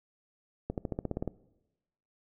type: accelerating click train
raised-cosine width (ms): 2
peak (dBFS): -19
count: 10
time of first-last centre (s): 0.7-1.277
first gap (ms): 78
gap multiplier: 0.95
effects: noise-tail reverb RT60 1.0 s tail -21 dB re dry